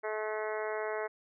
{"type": "harmonic tone", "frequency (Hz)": 215.3, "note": "A3", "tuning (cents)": -37, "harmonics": [2, 3, 4, 5, 6, 7, 8, 9, 10], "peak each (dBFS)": [-36, -38, -42, -44, -47, -44, -48, -45, -48], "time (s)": [0.03, 1.08], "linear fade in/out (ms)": 20, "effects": []}